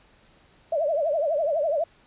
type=tone with vibrato; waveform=sine; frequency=616 Hz; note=D#5; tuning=17 cents flat; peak=-21 dBFS; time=0.72-1.84 s; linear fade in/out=5 ms; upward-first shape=triangle; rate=12 Hz; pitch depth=200 cents each way; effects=pink hiss -58 dBFS RMS until 2.06 s + resampled to 8000 Hz